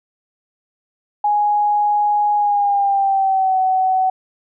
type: tone with pitch glide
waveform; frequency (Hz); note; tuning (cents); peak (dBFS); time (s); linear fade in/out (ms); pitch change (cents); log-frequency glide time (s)
sine; 830.6 to 752.9; G#5 to F#5; 0 to +30; -13; 1.24-4.1; 5; -170; 2.36-3.58
effects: none